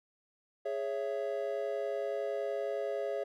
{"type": "chord", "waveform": "triangle", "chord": "C# minor", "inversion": "second", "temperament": "just", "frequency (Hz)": [415.8, 554.4, 665.2], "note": ["G#4", "C#5", "E5"], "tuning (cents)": [2, 0, 16], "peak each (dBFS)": [-35, -34, -36], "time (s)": [0.65, 3.24], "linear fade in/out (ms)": 10, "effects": []}